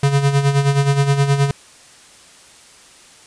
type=tone with tremolo; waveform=square; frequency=140 Hz; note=C#3; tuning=18 cents sharp; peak=-11 dBFS; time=0.03-1.51 s; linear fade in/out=2 ms; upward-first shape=sine; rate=9.5 Hz; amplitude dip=65%; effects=white hiss -45 dBFS RMS until 3.26 s + resampled to 22050 Hz